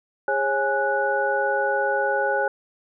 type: tone cluster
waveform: sine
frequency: 408.9 / 546 / 832 / 1475 Hz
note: G#4 / C#5 / G#5 / F#6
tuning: -27 / -26 / +3 / -6 cents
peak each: -28 / -24 / -25 / -25 dBFS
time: 0.28-2.48 s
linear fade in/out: 2 ms
effects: none